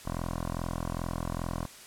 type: tone with low-pass filter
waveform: 10% pulse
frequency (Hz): 42.46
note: F1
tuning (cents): -48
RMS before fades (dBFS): -34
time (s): 0.05-1.66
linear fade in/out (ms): 10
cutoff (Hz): 1100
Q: 2.2
effects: white hiss -49 dBFS RMS until 1.86 s + low-pass 11000 Hz 12 dB/octave